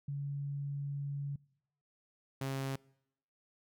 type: tone pair in turn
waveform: sine / sawtooth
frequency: 141.5 / 135.12 Hz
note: C#3 / C#3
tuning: +36 / -44 cents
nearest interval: minor second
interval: 80 cents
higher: first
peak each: -35 / -31 dBFS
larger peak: second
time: 0.08-1.36 / 2.41-2.76 s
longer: first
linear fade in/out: 5 ms
effects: noise-tail reverb RT60 0.8 s tail -25 dB re dry